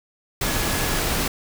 sine tone in noise, 1690 Hz, G#6, 30 cents sharp, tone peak -34 dBFS, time 0.47-1 s, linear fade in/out 5 ms, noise pink, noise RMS -23 dBFS, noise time 0.41-1.28 s, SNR -14 dB, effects none

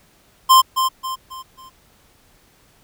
square tone with echo, 1046.5 Hz, C6, in tune, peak -8 dBFS, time 0.49-0.62 s, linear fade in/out 20 ms, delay 270 ms, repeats 4, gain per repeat -8 dB, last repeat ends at 1.7 s, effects pink hiss -55 dBFS RMS until 2.83 s

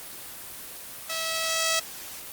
5% pulse tone with level ramp, 650 Hz, E5, 24 cents flat, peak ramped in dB -18 to -11 dBFS, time 1.09-1.8 s, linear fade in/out 10 ms, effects white hiss -40 dBFS RMS until 2.32 s + Opus 24 kbps

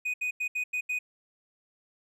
triangle tone bursts at uneven times, 2489 Hz, D#7, in tune, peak -26 dBFS, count 6, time 0.05-0.14 / 0.21-0.31 / 0.4-0.48 / 0.55-0.64 / 0.73-0.81 / 0.89-0.99 s, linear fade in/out 10 ms, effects none

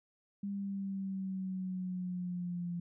sine exponential sweep, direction down, 200.8 to 172.9 Hz, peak -35 dBFS, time 0.43-2.8 s, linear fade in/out 5 ms, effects none

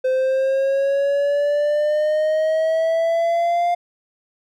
triangle exponential sweep, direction up, 515 to 702 Hz, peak -14 dBFS, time 0.04-3.75 s, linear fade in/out 10 ms, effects none

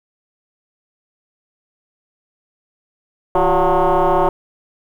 sine tone with frequency modulation, 165.6 Hz, E3, 8 cents sharp, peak -10 dBFS, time 3.35-4.29 s, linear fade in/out 2 ms, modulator 183 Hz, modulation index 5.1, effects tanh soft clip ceiling -8 dBFS + 8-bit

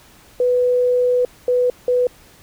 sine tone bursts at uneven times, 495.4 Hz, B4, 5 cents sharp, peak -13 dBFS, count 3, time 0.4-1.25 / 1.48-1.7 / 1.88-2.07 s, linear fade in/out 2 ms, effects pink hiss -48 dBFS RMS until 2.42 s

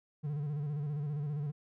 triangle tone with vibrato, 146.83 Hz, D3, in tune, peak -31 dBFS, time 0.23-1.52 s, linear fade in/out 20 ms, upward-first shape square, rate 15 Hz, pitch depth 58 cents each way, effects none

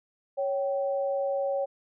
sine tone pair together, 554.4 / 774.5 Hz, C#5 / G5, 0 / -21 cents, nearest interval tritone, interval 579 cents, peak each -26 / -34 dBFS, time 0.37-1.66 s, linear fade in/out 20 ms, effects none

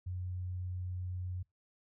sine tone, 90.8 Hz, F#2, 32 cents flat, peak -36 dBFS, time 0.06-1.43 s, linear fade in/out 10 ms, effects noise-tail reverb RT60 0.2 s tail -25 dB re dry

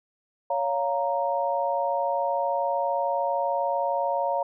sine chord, Bb minor, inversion first, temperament just, 559.4 / 699.2 / 932.3 Hz, Db5 / F5 / Bb5, +16 / +2 / 0 cents, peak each -27 / -28 / -27 dBFS, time 0.5-4.43 s, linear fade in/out 5 ms, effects none

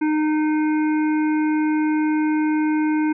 harmonic tone, 307 Hz, D#4, 23 cents flat, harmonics 1 / 3 / 5 / 7 / 8, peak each -17 / -29 / -33 / -36 / -40 dBFS, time 0.01-3.13 s, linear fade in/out 10 ms, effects none

